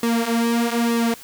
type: tone with flanger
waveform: sawtooth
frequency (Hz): 233.1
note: A#3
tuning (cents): 0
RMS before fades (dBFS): -20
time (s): 0.03-1.14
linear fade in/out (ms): 2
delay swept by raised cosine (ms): 1.3 to 7.2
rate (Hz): 1.1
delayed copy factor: -0.75
effects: white hiss -42 dBFS RMS until 1.23 s